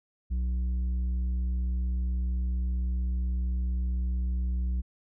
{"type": "tone with tanh clipping", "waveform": "sine", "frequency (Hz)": 61.74, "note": "B1", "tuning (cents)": 0, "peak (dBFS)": -27, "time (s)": [0.3, 4.82], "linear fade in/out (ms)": 20, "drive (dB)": 6, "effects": []}